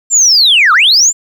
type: linear two-way sweep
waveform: sine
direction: down then up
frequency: 7459 to 1163 to 7459 Hz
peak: -3 dBFS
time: 0.1-1.13 s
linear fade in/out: 50 ms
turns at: 0.73 s
effects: tanh soft clip ceiling -1 dBFS + 7-bit